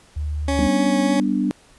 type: tone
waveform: sine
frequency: 75 Hz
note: D2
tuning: 37 cents sharp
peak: -22 dBFS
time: 0.16-0.68 s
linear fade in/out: 10 ms
type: tone with vibrato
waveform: 20% pulse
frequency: 277.2 Hz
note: C#4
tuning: in tune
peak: -15 dBFS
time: 0.48-1.2 s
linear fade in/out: 2 ms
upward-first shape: sine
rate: 3.4 Hz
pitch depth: 8 cents each way
type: chord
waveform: sine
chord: G major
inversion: none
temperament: equal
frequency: 196 / 246.9 / 293.7 Hz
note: G3 / B3 / D4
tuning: 0 / 0 / 0 cents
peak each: -22 dBFS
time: 0.59-1.51 s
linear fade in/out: 0 ms
effects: pink hiss -52 dBFS RMS until 1.78 s + resampled to 24000 Hz

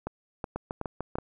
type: two click trains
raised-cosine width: 1 ms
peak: -18 / -18 dBFS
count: 4 / 5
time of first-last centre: 0.07-1.185 / 0.56-1.155 s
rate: 2.69 / 6.72 Hz
effects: none

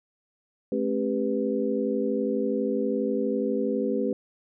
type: tone cluster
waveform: sine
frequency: 217.3 / 269.5 / 397.9 / 495.3 Hz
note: A3 / C#4 / G4 / B4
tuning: -21 / -49 / +26 / +5 cents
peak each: -29 dBFS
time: 0.72-4.13 s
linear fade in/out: 2 ms
effects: none

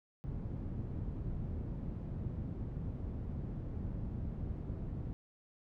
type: low-pass noise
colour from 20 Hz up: white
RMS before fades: -40 dBFS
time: 0.24-5.13 s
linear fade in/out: 0 ms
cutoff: 140 Hz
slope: 12 dB/octave
effects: none

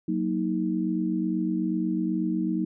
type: chord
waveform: sine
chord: D# minor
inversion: first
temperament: equal with one note detuned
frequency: 185 / 233.1 / 315.5 Hz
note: F#3 / A#3 / D#4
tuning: 0 / 0 / +24 cents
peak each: -28 / -30 / -27 dBFS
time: 0.08-2.65 s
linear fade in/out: 5 ms
effects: none

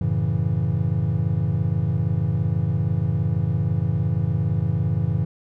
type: chord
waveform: triangle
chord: F# minor seventh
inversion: none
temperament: equal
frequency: 92.5 / 110 / 138.59 / 164.81 Hz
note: F#2 / A2 / C#3 / E3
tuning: 0 / 0 / 0 / 0 cents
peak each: -24 / -22 / -23 / -23 dBFS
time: 0.01-5.25 s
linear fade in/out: 5 ms
effects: none

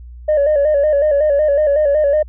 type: tone with vibrato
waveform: sine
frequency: 587.3 Hz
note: D5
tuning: in tune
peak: -9 dBFS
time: 0.28-2.23 s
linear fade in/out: 10 ms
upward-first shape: square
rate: 5.4 Hz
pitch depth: 67 cents each way
effects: tanh soft clip ceiling -8 dBFS + added 60 Hz sine -32 dBFS peak until 2.28 s

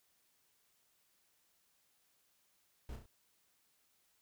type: noise with echo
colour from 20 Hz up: brown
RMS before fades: -45 dBFS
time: 2.89-2.96 s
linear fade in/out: 2 ms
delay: 33 ms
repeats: 3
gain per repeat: -5 dB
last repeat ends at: 3.059 s
effects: white hiss -75 dBFS RMS until 4.21 s

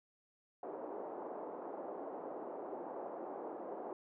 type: band-pass noise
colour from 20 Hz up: pink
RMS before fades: -45 dBFS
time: 0.63-3.93 s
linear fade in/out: 2 ms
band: 330 to 870 Hz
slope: 24 dB/octave
effects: none

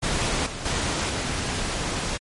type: noise with level steps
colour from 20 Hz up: pink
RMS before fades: -24 / -33 / -25 / -27 dBFS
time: 0.02-2.18 s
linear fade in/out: 20 ms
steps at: 0.46 / 0.65 / 1.09 s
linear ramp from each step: 5 ms
effects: low-pass 9000 Hz 12 dB/octave + MP3 48 kbps

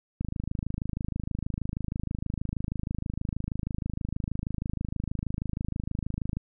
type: click train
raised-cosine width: 5 ms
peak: -18 dBFS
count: 163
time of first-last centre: 0.21-6.37 s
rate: 26.3 Hz
effects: none

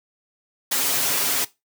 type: noise with comb filter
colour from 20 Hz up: white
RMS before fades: -22 dBFS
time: 0.71-1.45 s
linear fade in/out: 10 ms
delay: 7.2 ms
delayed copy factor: +0.85
effects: noise-tail reverb RT60 0.2 s tail -18 dB re dry + high-pass 150 Hz 12 dB/octave

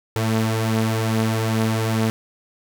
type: tone pair together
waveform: sawtooth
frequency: 110.8 / 224 Hz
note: A2 / A3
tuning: +13 / +31 cents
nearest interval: octave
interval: 1218 cents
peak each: -16 / -20 dBFS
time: 0.16-2.1 s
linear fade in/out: 0 ms
effects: none

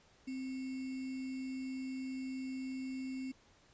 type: tone with sample-and-hold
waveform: sine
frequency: 261.6 Hz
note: C4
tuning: in tune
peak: -38 dBFS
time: 0.27-3.32 s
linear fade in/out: 10 ms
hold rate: 2450 Hz
effects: pink hiss -66 dBFS RMS until 3.73 s + resampled to 16000 Hz

